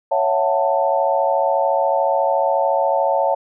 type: chord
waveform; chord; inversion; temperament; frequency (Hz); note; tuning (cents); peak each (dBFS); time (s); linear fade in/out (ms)
sine; F# minor seventh; second; just; 555 / 666 / 740 / 888; C#5 / E5 / F#5 / A5; +2 / +18 / 0 / +16; -19 / -21 / -22 / -20; 0.11-3.35; 10
effects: none